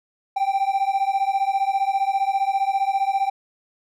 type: beating tone pair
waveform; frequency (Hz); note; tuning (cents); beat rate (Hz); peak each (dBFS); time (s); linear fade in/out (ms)
triangle; 776 / 791; G5 / G5; -18 / +15; 15; -20 / -20; 0.36-3.3; 10
effects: none